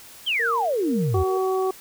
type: exponential sweep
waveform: sine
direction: down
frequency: 3322 to 73.3 Hz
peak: -20 dBFS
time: 0.26-1.24 s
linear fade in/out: 20 ms
type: tone with tremolo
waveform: sine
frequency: 465 Hz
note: A#4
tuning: 4 cents flat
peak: -26 dBFS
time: 0.39-1.38 s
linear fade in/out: 10 ms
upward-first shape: sine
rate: 2.1 Hz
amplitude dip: 85%
type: harmonic tone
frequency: 377.2 Hz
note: F#4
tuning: 33 cents sharp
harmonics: 1 / 2 / 3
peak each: -21 / -28 / -30 dBFS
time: 1.14-1.71 s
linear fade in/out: 5 ms
effects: white hiss -45 dBFS RMS until 1.8 s